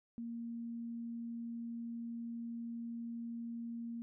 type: tone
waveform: sine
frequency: 233.1 Hz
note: A#3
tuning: in tune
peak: -40 dBFS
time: 0.18-4.02 s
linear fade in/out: 0 ms
effects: none